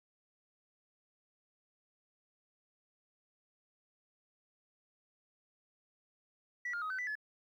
sine tone with pitch steps, 1951 / 1409 / 1260 / 1523 / 1982 / 1715 Hz, B6 / F6 / D#6 / F#6 / B6 / A6, -22 / +15 / +21 / +50 / +6 / -45 cents, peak -34 dBFS, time 6.65-7.154 s, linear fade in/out 5 ms, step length 84 ms, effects tanh soft clip ceiling -33 dBFS + 12-bit

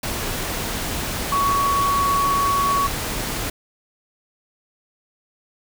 sine tone in noise, 1120 Hz, C#6, 18 cents sharp, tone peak -17 dBFS, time 1.32-2.87 s, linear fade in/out 5 ms, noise pink, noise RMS -26 dBFS, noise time 0.03-3.5 s, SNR +6 dB, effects none

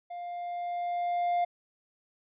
triangle tone with level ramp, 702 Hz, F5, 9 cents sharp, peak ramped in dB -35 to -22 dBFS, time 0.1-1.45 s, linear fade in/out 10 ms, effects resampled to 8000 Hz

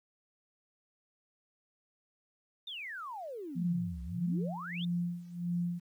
sine exponential two-way sweep, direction down then up, 3729 to 61.74 to 3729 Hz, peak -39 dBFS, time 2.67-4.85 s, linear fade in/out 5 ms, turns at 4.03 s
sine tone with tremolo, 174.1 Hz, F3, 5 cents flat, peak -29 dBFS, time 3.55-5.8 s, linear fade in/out 20 ms, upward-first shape sine, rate 1.6 Hz, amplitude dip 85%
effects 11-bit

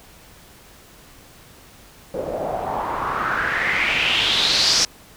white noise with low-pass filter sweep, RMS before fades -21 dBFS, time 2.14-4.85 s, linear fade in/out 2 ms, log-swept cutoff 490 to 5600 Hz, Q 4.8, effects pink hiss -47 dBFS RMS until 5.16 s

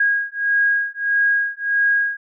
sine beating tone pair, 1638 / 1639.6 Hz, G#6 / G#6, -24 / -23 cents, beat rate 1.6 Hz, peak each -19 dBFS, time 0-2.17 s, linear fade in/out 5 ms, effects none

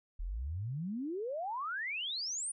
sine exponential sweep, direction up, 37 to 9700 Hz, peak -35 dBFS, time 0.19-2.52 s, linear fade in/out 10 ms, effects none

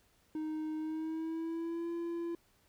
triangle tone with pitch glide, 311.1 to 339.3 Hz, D#4 to F4, 0 to -50 cents, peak -33 dBFS, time 0.35-2.35 s, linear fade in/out 2 ms, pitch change +150 cents, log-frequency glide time 0.77-1.9 s, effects pink hiss -70 dBFS RMS until 2.68 s

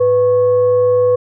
sine tone with frequency modulation, 496 Hz, B4, 7 cents sharp, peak -9 dBFS, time 0-1.16 s, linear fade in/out 10 ms, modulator 602 Hz, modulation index 0.28, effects none

